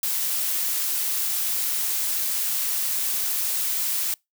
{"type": "noise", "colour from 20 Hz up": "blue", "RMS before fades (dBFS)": -25, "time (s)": [0.03, 4.14], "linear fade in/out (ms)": 2, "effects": ["noise-tail reverb RT60 0.2 s tail -26 dB re dry"]}